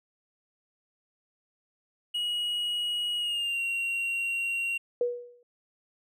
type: tone with pitch glide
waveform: triangle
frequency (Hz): 2902 to 2752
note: F#7 to F7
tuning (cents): -34 to -26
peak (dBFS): -26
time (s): 2.14-4.78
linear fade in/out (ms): 10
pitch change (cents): -92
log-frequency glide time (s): 3.18-3.61
type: tone with exponential decay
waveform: sine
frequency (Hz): 484.7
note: B4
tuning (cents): -32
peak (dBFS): -21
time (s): 5.01-5.43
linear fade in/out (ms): 2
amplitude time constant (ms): 91
effects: none